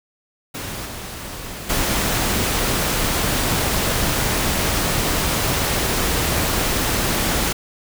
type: noise with level steps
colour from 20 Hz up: pink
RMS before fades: -29 / -32 / -20 dBFS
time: 0.54-7.53 s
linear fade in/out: 10 ms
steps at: 0.85 / 1.69 s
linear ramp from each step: 10 ms
effects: none